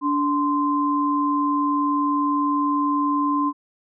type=tone pair together; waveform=sine; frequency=289.9 / 1039.7 Hz; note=D4 / C6; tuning=-22 / -11 cents; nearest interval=octave + minor seventh; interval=2211 cents; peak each=-21 dBFS; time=0.01-3.53 s; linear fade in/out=50 ms; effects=none